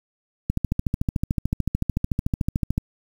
click train, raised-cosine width 5 ms, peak -9 dBFS, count 32, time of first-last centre 0.5-2.779 s, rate 13.6 Hz, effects 7-bit

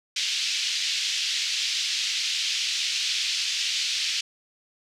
pink band-pass noise, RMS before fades -27 dBFS, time 0.16-4.21 s, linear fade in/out 5 ms, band 2700 to 5800 Hz, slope 24 dB/octave, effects none

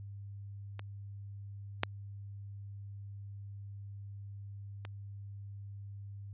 clicks, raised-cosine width 0.3 ms, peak -27 / -12 / -28 dBFS, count 3, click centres 0.794 / 1.834 / 4.851 s, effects added 100 Hz sine -43 dBFS peak until 6.33 s + resampled to 8000 Hz

